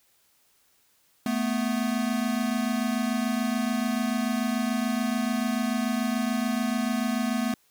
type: tone pair together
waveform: square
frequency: 220 / 246.9 Hz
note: A3 / B3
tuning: 0 / 0 cents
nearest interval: major second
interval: 200 cents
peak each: -28 dBFS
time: 1.26-7.54 s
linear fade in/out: 2 ms
effects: white hiss -65 dBFS RMS until 7.7 s